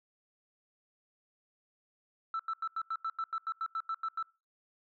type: tone bursts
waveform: sine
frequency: 1325 Hz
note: E6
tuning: 9 cents sharp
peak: -30 dBFS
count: 14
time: 2.34-4.227 s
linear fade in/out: 2 ms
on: 54 ms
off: 87 ms
effects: noise-tail reverb RT60 0.3 s tail -24 dB re dry + tanh soft clip ceiling -29 dBFS